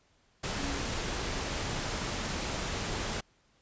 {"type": "tone in noise", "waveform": "sine", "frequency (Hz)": 280, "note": "C#4", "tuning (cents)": 18, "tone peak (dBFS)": -39, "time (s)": [0.58, 0.81], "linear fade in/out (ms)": 10, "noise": "pink", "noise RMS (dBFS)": -34, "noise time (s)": [0.43, 3.21], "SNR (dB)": -8, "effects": ["pink hiss -68 dBFS RMS until 3.61 s", "resampled to 16000 Hz"]}